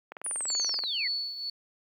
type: click train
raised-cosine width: 0.5 ms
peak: -24 dBFS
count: 16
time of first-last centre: 0.12-0.838 s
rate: 20.9 Hz
type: linear sweep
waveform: sine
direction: down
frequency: 9956 to 1864.7 Hz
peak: -30 dBFS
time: 0.24-1.08 s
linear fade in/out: 10 ms
type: tone with tremolo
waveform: sine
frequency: 4435 Hz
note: C#8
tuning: in tune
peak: -27 dBFS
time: 0.48-1.5 s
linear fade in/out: 5 ms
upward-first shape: triangle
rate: 2 Hz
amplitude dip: 70%
effects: high-pass 400 Hz 12 dB/octave + 10-bit